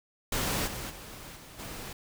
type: noise with level steps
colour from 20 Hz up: pink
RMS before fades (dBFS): -30 / -38 / -45 / -49 / -41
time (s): 0.32-1.93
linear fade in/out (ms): 5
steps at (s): 0.66 / 0.89 / 1.35 / 1.58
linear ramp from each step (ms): 20
effects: none